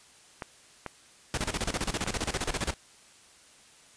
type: clicks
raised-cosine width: 0.5 ms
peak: -19 dBFS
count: 3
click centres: 0.422 / 0.863 / 2.065 s
type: noise with tremolo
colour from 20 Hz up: pink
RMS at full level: -29 dBFS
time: 1.34-2.74 s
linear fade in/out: 0 ms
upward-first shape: square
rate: 15 Hz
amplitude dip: 80%
effects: white hiss -56 dBFS RMS until 3.96 s + resampled to 22050 Hz